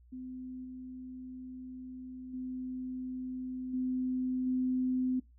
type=tone with level steps; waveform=sine; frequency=255.5 Hz; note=C4; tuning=41 cents flat; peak=-40 / -42 / -36 / -30 / -28 dBFS; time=0.12-5.2 s; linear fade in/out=10 ms; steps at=0.64 / 2.33 / 3.73 / 4.46 s; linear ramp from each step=10 ms; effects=noise-tail reverb RT60 0.2 s tail -21 dB re dry + added 60 Hz sine -57 dBFS peak until 5.38 s